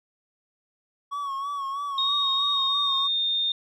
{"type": "tone with vibrato", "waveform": "triangle", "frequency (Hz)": 1116, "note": "C#6", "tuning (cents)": 11, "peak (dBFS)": -26, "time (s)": [1.11, 3.08], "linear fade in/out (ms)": 20, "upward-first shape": "sine", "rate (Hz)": 3.1, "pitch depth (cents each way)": 54}
{"type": "tone with pitch glide", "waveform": "sine", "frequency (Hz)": [3729, 3646], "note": ["A#7", "A#7"], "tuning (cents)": [0, -39], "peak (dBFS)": -22, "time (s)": [1.98, 3.52], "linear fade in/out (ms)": 2, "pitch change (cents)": -39, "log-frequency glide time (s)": [2.51, 3.2]}
{"effects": []}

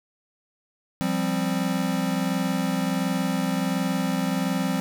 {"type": "chord", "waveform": "square", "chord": "F suspended second", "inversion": "none", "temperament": "equal", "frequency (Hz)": [174.61, 196, 261.6], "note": ["F3", "G3", "C4"], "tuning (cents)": [0, 0, 0], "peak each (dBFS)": -28, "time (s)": [1.01, 4.8], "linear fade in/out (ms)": 0, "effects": []}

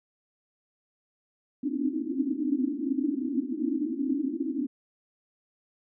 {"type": "band-pass noise", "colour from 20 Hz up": "pink", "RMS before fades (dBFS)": -29, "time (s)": [1.63, 4.67], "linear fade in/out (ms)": 5, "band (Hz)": [250, 320], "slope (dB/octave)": 96, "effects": []}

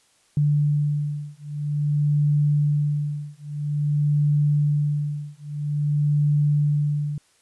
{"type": "beating tone pair", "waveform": "sine", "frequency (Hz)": [146.83, 147.33], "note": ["D3", "D3"], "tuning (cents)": [0, 6], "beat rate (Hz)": 0.5, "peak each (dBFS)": -22, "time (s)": [0.37, 7.18], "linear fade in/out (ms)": 2, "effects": ["white hiss -61 dBFS RMS until 7.41 s", "resampled to 24000 Hz"]}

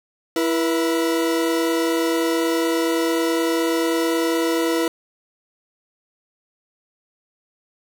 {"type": "tone pair together", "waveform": "40% pulse", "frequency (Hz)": [331.6, 482.7], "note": ["E4", "B4"], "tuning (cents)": [10, -40], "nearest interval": "perfect fifth", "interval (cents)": 650, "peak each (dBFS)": [-19, -22], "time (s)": [0.36, 4.88], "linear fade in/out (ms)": 2, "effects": []}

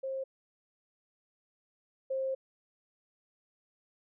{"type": "tone pair in turn", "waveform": "sine", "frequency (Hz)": [533, 530.8], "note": ["C5", "C5"], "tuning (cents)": [32, 25], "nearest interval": "unison", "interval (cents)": 7, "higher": "first", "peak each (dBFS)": [-33, -30], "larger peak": "second", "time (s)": [[0.03, 0.24], [2.1, 2.35]], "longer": "second", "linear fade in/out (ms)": 10, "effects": []}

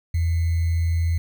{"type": "tone with sample-and-hold", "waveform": "sine", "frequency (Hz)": 83.4, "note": "E2", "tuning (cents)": 21, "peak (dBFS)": -18, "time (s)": [0.14, 1.18], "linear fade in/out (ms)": 5, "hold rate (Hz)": 2100, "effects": []}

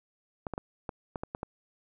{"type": "clicks", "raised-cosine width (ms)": 1, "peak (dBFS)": -20, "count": 8, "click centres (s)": [0.468, 0.537, 0.579, 0.892, 1.158, 1.235, 1.349, 1.431], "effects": []}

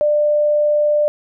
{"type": "tone", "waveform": "sine", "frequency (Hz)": 595, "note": "D5", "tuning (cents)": 22, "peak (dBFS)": -12, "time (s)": [0.01, 1.08], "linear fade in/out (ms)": 0, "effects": []}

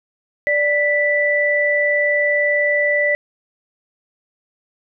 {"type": "tone pair together", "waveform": "sine", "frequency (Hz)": [587.3, 1975.4], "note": ["D5", "B6"], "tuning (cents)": [0, 0], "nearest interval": "octave + major sixth", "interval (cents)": 2100, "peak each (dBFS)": [-18, -16], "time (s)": [0.47, 3.15], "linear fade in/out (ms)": 0, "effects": []}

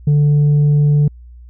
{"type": "tone", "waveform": "sine", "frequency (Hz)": 146.83, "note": "D3", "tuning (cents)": 0, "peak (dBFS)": -6, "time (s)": [0.07, 1.08], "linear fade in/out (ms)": 5, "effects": ["tanh soft clip ceiling -8 dBFS", "added 60 Hz sine -35 dBFS peak until 1.49 s"]}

